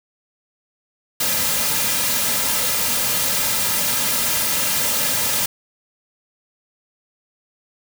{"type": "noise with comb filter", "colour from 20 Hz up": "white", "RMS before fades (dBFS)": -20, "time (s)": [1.2, 5.46], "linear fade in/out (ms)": 5, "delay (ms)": 2.7, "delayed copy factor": -0.65, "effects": []}